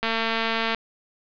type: click train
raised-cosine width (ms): 0.3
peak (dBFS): -9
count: 163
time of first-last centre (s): 0.03-0.747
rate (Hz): 226
effects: resampled to 11025 Hz + 8-bit